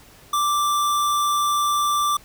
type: tone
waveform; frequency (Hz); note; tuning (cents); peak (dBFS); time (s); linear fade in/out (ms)
square; 1174.7; D6; 0; -19; 0.33-2.17; 5
effects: pink hiss -49 dBFS RMS until 2.24 s

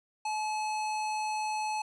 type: tone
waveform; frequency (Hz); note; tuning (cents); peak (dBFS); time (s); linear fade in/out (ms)
square; 858; A5; -44; -31; 0.25-1.82; 5
effects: resampled to 22050 Hz + 11-bit

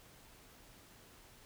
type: silence
effects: pink hiss -60 dBFS RMS until 1.45 s

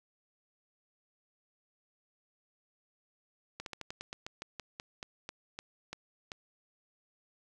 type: slowing click train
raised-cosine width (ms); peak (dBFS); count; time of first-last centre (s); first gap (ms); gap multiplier
0.2; -23; 16; 3.6-6.318; 62; 1.14
effects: none

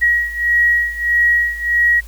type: beating tone pair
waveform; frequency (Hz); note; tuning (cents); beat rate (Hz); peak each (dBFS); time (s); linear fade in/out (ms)
sine; 1904 / 1905.6; A#6 / A#6; +36 / +38; 1.6; -17 / -14; 0.01-2.01; 20
effects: added 55 Hz sine -32 dBFS peak until 2.07 s + white hiss -45 dBFS RMS until 2.07 s

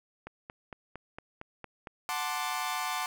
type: click train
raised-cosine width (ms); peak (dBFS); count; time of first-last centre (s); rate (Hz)
0.5; -26; 8; 0.27-1.872; 4.37
type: chord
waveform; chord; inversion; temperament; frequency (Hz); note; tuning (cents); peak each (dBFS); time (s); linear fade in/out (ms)
sawtooth; D dominant seventh; first; equal; 740 / 880 / 1046.5 / 1174.7; F#5 / A5 / C6 / D6; 0 / 0 / 0 / 0; -33; 2.09-3.06; 0
effects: none

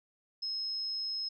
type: tone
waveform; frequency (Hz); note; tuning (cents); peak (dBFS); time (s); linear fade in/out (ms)
sine; 5160; E8; -38; -33; 0.42-1.29; 10
effects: none

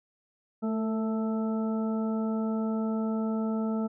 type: harmonic tone with a mistuned harmonic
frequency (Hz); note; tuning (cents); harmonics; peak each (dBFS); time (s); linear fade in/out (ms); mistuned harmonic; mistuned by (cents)
220; A3; 0; 1 / 2 / 3 / 4 / 6; -27 / -36 / -39 / -43 / -43; 0.62-3.88; 20; 2; +25
effects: none

